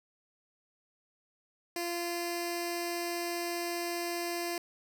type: tone with notch filter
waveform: 10% pulse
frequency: 345 Hz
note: F4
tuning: 21 cents flat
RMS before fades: -35 dBFS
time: 1.76-4.58 s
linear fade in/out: 2 ms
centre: 1300 Hz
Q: 0.91
effects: none